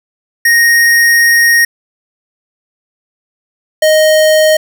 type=tone pair in turn; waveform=square; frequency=1864.7 / 622.3 Hz; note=A#6 / D#5; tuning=0 / 0 cents; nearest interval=octave + perfect fifth; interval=1900 cents; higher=first; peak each=-6 dBFS; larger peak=neither; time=0.45-1.65 / 3.82-4.57 s; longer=first; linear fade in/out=5 ms; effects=none